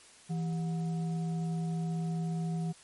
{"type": "tone with frequency modulation", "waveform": "sine", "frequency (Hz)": 165.1, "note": "E3", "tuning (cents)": 3, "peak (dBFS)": -30, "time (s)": [0.29, 2.73], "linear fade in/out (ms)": 20, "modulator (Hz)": 560, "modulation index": 0.32, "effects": ["white hiss -56 dBFS RMS until 2.83 s", "MP3 48 kbps"]}